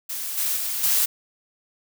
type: noise with level steps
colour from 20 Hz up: blue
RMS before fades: -30 / -24 / -27 / -20 dBFS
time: 0.09-1.06 s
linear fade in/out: 10 ms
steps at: 0.37 / 0.56 / 0.83 s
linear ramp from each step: 10 ms
effects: none